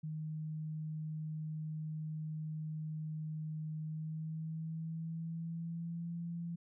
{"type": "tone with pitch glide", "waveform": "sine", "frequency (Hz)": [155.56, 169.64], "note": ["D#3", "E3"], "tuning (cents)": [0, 50], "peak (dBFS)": -38, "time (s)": [0.03, 6.56], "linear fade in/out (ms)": 10, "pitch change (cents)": 150, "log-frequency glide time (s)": [3.81, 6.12], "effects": []}